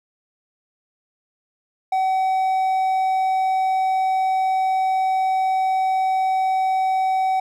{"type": "tone with hard clipping", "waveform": "triangle", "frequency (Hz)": 758, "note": "F#5", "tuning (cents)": 42, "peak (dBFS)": -18, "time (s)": [1.92, 7.4], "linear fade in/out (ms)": 5, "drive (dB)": 6, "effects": []}